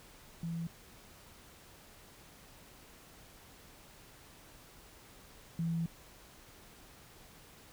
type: tone pair in turn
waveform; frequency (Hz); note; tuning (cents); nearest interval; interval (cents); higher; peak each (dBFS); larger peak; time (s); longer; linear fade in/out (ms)
sine; 167 / 166.26; E3 / E3; +23 / +15; unison; 8; first; -35 / -31; second; 0.43-0.67 / 5.59-5.86; second; 2
effects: pink hiss -57 dBFS RMS until 7.72 s